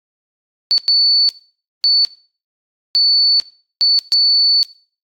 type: tone bursts at uneven times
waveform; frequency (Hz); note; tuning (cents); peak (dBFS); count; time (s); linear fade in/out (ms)
sine; 4479; C#8; +17; -9; 6; 0.71-0.78 / 0.88-1.29 / 1.84-2.05 / 2.95-3.4 / 3.81-3.99 / 4.12-4.63; 0
effects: noise-tail reverb RT60 0.4 s tail -19 dB re dry + AAC 64 kbps